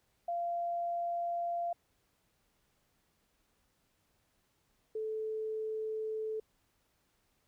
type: tone pair in turn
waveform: sine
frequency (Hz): 690 / 436.4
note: F5 / A4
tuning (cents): -21 / -14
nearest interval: minor sixth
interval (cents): 793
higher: first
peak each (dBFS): -32 / -34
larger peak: first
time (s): 0.28-1.73 / 4.95-6.4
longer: neither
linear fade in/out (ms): 5
effects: pink hiss -75 dBFS RMS until 7.47 s